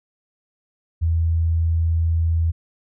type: tone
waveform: sine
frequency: 82.41 Hz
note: E2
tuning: in tune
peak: -16 dBFS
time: 1.01-2.52 s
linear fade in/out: 20 ms
effects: none